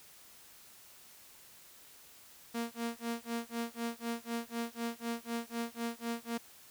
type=tone with tremolo; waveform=sawtooth; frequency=233.1 Hz; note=A#3; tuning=in tune; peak=-29 dBFS; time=2.54-6.38 s; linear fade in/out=10 ms; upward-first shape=sine; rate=4 Hz; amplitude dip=100%; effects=white hiss -57 dBFS RMS until 6.7 s